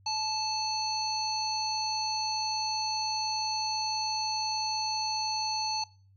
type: harmonic tone with a mistuned harmonic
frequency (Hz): 877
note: A5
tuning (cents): -6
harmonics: 1 / 3 / 5 / 7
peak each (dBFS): -32 / -42 / -32 / -38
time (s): 0.06-5.84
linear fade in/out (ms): 5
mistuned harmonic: 1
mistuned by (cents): -21
effects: noise-tail reverb RT60 0.4 s tail -22 dB re dry + added 97 Hz sine -57 dBFS peak until 6.16 s